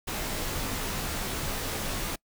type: noise with comb filter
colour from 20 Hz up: pink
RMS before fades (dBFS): -32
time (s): 0.07-2.16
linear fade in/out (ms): 10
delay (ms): 17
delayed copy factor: -0.65
effects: noise-tail reverb RT60 0.1 s tail -25 dB re dry